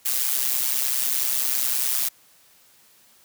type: noise with amplitude modulation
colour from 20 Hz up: blue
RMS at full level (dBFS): -20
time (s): 0.05-2.09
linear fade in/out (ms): 10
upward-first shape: sine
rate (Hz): 130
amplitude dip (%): 80
effects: white hiss -56 dBFS RMS until 3.24 s + high-pass 60 Hz 12 dB/octave